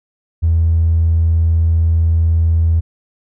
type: tone with tanh clipping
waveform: triangle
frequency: 82.1 Hz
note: E2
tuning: 6 cents flat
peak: -9 dBFS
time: 0.42-2.81 s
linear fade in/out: 20 ms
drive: 1 dB
effects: none